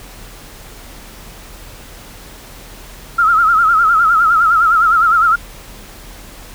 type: tone with vibrato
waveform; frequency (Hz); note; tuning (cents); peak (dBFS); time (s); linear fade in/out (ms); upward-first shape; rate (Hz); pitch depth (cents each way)
sine; 1334; E6; +20; -8; 3.18-5.36; 10; sine; 9.8; 97
effects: added 40 Hz sine -37 dBFS peak until 6.54 s + pink hiss -37 dBFS RMS until 6.54 s